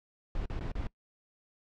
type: noise with dropouts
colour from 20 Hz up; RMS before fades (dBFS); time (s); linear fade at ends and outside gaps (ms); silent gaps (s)
brown; -34; 0.35-0.87; 1; 0.456-0.499 / 0.594-0.608 / 0.717-0.753
effects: noise-tail reverb RT60 0.1 s tail -22 dB re dry + low-pass 4000 Hz 12 dB/octave